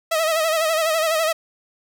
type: tone with vibrato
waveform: sawtooth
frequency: 641 Hz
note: E5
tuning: 49 cents flat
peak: -14 dBFS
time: 0.11-1.33 s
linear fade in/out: 10 ms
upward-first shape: sine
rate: 12 Hz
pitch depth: 65 cents each way
effects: none